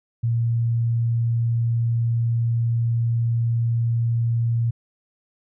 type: tone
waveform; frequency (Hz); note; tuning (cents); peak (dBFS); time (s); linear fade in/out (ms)
sine; 116.54; A#2; 0; -18; 0.23-4.71; 10
effects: none